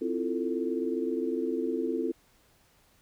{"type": "chord", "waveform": "sine", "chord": "F major seventh", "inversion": "second", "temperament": "equal with one note detuned", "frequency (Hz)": [261.6, 329.6, 349.2, 444.1], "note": ["C4", "E4", "F4", "A4"], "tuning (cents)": [0, 0, 0, 16], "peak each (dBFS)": -33, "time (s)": [0.01, 2.12], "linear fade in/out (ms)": 10, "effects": ["pink hiss -64 dBFS RMS until 3.01 s"]}